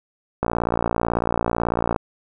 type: click train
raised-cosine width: 1 ms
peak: -6 dBFS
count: 90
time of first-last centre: 0.43-1.962 s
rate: 58.1 Hz
effects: none